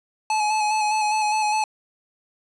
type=tone with vibrato; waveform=square; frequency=854 Hz; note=G#5; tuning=48 cents sharp; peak=-20 dBFS; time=0.3-1.64 s; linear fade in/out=2 ms; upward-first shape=square; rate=4.9 Hz; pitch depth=23 cents each way; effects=resampled to 22050 Hz + 8-bit